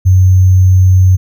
sine tone with sample-and-hold, 92.8 Hz, F#2, 6 cents sharp, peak -3 dBFS, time 0.05-1.17 s, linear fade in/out 20 ms, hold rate 6300 Hz, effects none

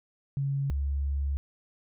sine tone pair in turn, 138.7 / 69.95 Hz, C#3 / C#2, +1 / +16 cents, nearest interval octave, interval 1185 cents, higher first, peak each -26 dBFS, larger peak neither, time 0.37-0.7 / 0.7-1.37 s, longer second, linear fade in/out 0 ms, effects none

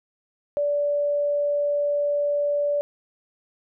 sine tone, 580 Hz, D5, 22 cents flat, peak -20 dBFS, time 0.57-2.81 s, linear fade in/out 0 ms, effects none

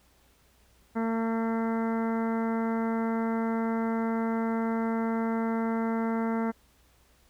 harmonic tone, 226.5 Hz, A#3, 50 cents flat, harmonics 1 / 2 / 3 / 4 / 5 / 6 / 7 / 8 / 9, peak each -27 / -34 / -38 / -37 / -44 / -41 / -46 / -49 / -47 dBFS, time 0.95-6.52 s, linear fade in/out 20 ms, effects added 60 Hz sine -64 dBFS peak until 7.29 s + pink hiss -64 dBFS RMS until 7.29 s

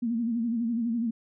sine tone with vibrato, 232.3 Hz, A#3, 6 cents flat, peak -25 dBFS, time 0.02-1.11 s, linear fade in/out 10 ms, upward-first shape sine, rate 12 Hz, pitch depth 78 cents each way, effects none

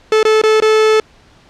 45% pulse tone with dropouts, 435.2 Hz, A4, 19 cents flat, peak -8 dBFS, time 0.12-1 s, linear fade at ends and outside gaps 2 ms, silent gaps 0.23-0.251 / 0.416-0.436 / 0.602-0.622 s, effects pink hiss -47 dBFS RMS until 1.49 s + low-pass 5000 Hz 12 dB/octave

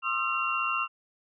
sine tone cluster, 1063 / 1232 / 1347 / 2757 Hz, C6 / D#6 / E6 / F7, +27 / -17 / +37 / -23 cents, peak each -33 / -33 / -31 / -30 dBFS, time 0.02-0.88 s, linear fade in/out 50 ms, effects none

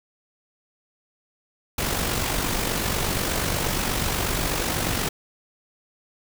pink noise with amplitude modulation, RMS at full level -23 dBFS, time 1.78-5.09 s, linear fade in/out 5 ms, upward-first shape sine, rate 48.3 Hz, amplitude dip 45%, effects none

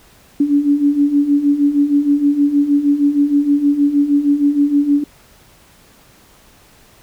sine beating tone pair, 282.8 / 289.2 Hz, C#4 / D4, +35 / -27 cents, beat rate 6.4 Hz, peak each -17 / -12 dBFS, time 0.4-5.04 s, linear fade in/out 5 ms, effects pink hiss -48 dBFS RMS until 7.02 s

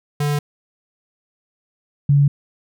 square / sine tone pair in turn, 146.2 / 142.2 Hz, D3 / C#3, -7 / +45 cents, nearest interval unison, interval 48 cents, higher first, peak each -18 / -10 dBFS, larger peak second, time 0.2-0.39 / 2.09-2.28 s, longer neither, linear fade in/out 5 ms, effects none

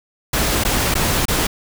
pink noise with dropouts, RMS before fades -18 dBFS, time 0.33-1.47 s, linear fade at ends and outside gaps 5 ms, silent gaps 0.638-0.649 / 0.942-0.952 / 1.255-1.282 s, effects none

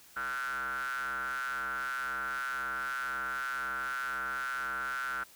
square ring-modulated tone, 65.41 Hz, C2, in tune, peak -31 dBFS, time 0.16-5.24 s, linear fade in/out 10 ms, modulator 1440 Hz, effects white hiss -57 dBFS RMS until 5.35 s

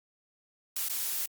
blue noise with dropouts, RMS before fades -32 dBFS, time 0.76-1.26 s, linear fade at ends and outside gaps 5 ms, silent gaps 0.887-0.895 s, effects Opus 48 kbps

